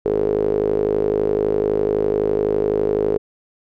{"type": "tone with band-pass filter", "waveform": "sawtooth", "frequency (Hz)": 51.91, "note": "G#1", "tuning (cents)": 0, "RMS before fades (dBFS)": -19, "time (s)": [0.05, 3.18], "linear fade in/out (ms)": 10, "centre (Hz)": 430, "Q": 8.5, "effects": []}